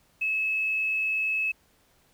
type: tone with quantisation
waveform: sine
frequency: 2591 Hz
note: E7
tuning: 30 cents flat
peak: -24 dBFS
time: 0.21-1.52 s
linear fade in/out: 10 ms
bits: 9
effects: pink hiss -64 dBFS RMS until 2.13 s